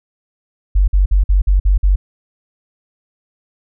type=tone bursts; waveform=sine; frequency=47.68 Hz; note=G1; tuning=47 cents flat; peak=-8 dBFS; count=7; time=0.75-1.96 s; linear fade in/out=10 ms; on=130 ms; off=50 ms; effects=none

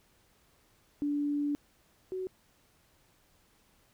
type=tone pair in turn; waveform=sine; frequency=290.3 / 373.4 Hz; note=D4 / F#4; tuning=-20 / +16 cents; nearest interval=major third; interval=436 cents; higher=second; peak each=-28 / -33 dBFS; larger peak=first; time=1.02-1.55 / 2.12-2.27 s; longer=first; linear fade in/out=0 ms; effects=pink hiss -67 dBFS RMS until 3.93 s

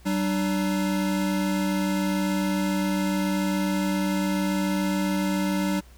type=tone pair together; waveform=square; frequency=191.15 / 298.3 Hz; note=G3 / D4; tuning=-43 / +27 cents; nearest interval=minor sixth; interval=770 cents; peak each=-25 / -28 dBFS; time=0.05-5.81 s; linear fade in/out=20 ms; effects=added 60 Hz sine -47 dBFS peak until 5.97 s + pink hiss -56 dBFS RMS until 5.97 s

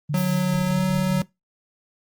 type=tone with tremolo; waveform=sine; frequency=148.6 Hz; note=D3; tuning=21 cents sharp; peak=-22 dBFS; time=0.09-1.22 s; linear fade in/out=10 ms; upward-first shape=sine; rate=4.9 Hz; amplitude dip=35%
type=tone with pitch glide; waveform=square; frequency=183.3 to 186.5 Hz; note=F#3 to F#3; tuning=-16 to +14 cents; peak=-21 dBFS; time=0.14-1.22 s; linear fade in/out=2 ms; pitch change=+30 cents; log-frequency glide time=0.65-0.8 s
type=noise with exponential decay; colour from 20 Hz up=violet; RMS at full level=-33 dBFS; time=0.17-1.05 s; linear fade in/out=5 ms; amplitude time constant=190 ms
effects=noise-tail reverb RT60 0.2 s tail -22 dB re dry + Opus 24 kbps

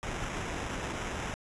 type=noise with sample-and-hold; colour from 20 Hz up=pink; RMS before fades=-36 dBFS; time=0.03-1.34 s; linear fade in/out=0 ms; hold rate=4410 Hz; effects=resampled to 22050 Hz

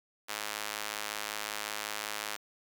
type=tone with high-pass filter; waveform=sawtooth; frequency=105.4 Hz; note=G#2; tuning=26 cents sharp; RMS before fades=-38 dBFS; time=0.28-2.37 s; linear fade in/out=20 ms; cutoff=1100 Hz; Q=0.53; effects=none

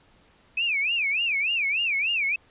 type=tone with vibrato; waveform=sine; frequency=2485 Hz; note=D#7; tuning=3 cents flat; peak=-22 dBFS; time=0.57-2.36 s; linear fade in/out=5 ms; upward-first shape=sine; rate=3.4 Hz; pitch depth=230 cents each way; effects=pink hiss -59 dBFS RMS until 2.5 s + resampled to 8000 Hz

